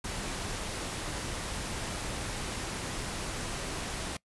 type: noise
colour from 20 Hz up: pink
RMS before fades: -36 dBFS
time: 0.04-4.17 s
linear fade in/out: 5 ms
effects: noise-tail reverb RT60 0.1 s tail -23 dB re dry + resampled to 24000 Hz